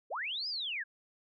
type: linear two-way sweep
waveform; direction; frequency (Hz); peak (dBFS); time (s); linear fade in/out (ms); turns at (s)
sine; up then down; 368.8 to 5120 to 1542; -34; 0.1-0.84; 20; 0.48
effects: none